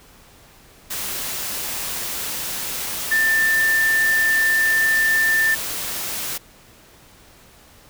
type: tone in noise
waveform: sine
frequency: 1782 Hz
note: A6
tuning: 22 cents sharp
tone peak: -15 dBFS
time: 3.11-5.55 s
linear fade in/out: 10 ms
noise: white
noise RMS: -27 dBFS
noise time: 0.9-6.38 s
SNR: +9 dB
effects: pink hiss -49 dBFS RMS until 7.89 s